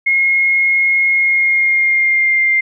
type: tone with pitch glide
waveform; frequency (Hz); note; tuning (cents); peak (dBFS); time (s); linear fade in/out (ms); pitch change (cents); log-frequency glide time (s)
sine; 2155 to 2101; C#7 to C7; -49 to +7; -10; 0.06-2.61; 10; -44; 1.11-2.47
effects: none